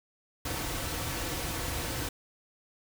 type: noise with comb filter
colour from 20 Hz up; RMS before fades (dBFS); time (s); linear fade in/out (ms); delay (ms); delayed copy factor
pink; -34; 0.45-2.09; 5; 4.9; -0.5
effects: none